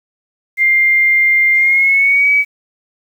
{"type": "tone with pitch glide", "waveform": "sine", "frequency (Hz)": [2100, 2277], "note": ["C7", "C#7"], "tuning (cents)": [6, 46], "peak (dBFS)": -8, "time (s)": [0.57, 2.45], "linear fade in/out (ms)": 50, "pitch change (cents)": 140, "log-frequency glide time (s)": [1.54, 2.3], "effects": ["7-bit"]}